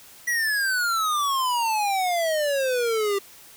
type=exponential sweep; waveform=square; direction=down; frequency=1956 to 391.2 Hz; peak=-22 dBFS; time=0.27-3.19 s; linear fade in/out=10 ms; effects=white hiss -48 dBFS RMS until 3.56 s